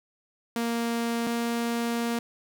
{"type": "tone pair in turn", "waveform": "sawtooth", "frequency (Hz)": [233.1, 234.3], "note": ["A#3", "A#3"], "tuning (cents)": [0, 9], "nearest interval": "unison", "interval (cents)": 9, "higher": "second", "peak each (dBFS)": -22, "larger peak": "neither", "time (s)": [[0.56, 1.27], [1.27, 2.19]], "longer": "second", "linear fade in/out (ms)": 2, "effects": []}